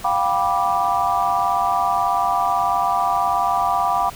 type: chord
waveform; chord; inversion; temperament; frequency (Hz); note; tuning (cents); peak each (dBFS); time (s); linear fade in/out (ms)
sine; G dominant seventh; third; just; 705.6 / 784 / 980 / 1176; F5 / G5 / B5 / D6; +18 / 0 / -14 / +2; -22; 0.04-4.1; 10
effects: pink hiss -38 dBFS RMS until 4.15 s